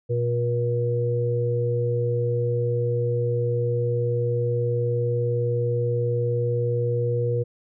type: harmonic tone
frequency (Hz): 119.9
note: A#2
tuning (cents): +49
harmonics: 1 / 3 / 4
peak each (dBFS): -23 / -34 / -24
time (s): 0.09-7.44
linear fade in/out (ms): 20
effects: none